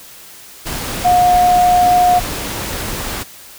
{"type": "tone in noise", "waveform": "sine", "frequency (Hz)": 718, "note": "F5", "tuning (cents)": 48, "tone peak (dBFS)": -8, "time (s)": [1.04, 2.2], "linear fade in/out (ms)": 20, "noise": "pink", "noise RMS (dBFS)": -23, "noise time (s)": [0.65, 3.24], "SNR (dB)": 12, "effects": ["white hiss -38 dBFS RMS until 3.58 s"]}